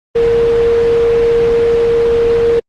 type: tone in noise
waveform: sine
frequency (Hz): 466.2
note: A#4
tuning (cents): 0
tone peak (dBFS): -8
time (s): 0.15-2.6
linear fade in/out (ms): 10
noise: pink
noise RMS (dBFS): -22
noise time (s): 0.15-2.6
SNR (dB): +11
effects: low-pass 3000 Hz 12 dB/octave + Opus 24 kbps